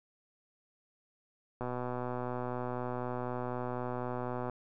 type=click train; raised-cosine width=1 ms; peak=-23 dBFS; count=359; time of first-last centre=1.61-4.497 s; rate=124 Hz; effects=none